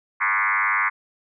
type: tone with frequency modulation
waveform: sine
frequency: 1604 Hz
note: G6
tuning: 39 cents sharp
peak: -18 dBFS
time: 0.2-0.9 s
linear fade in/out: 20 ms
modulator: 100 Hz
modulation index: 6
effects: none